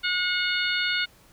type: harmonic tone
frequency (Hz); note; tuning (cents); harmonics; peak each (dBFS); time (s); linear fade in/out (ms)
724; F#5; -38; 2 / 3 / 4 / 5 / 6; -27 / -29 / -30 / -31 / -32; 0.03-1.06; 20
effects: pink hiss -56 dBFS RMS until 1.32 s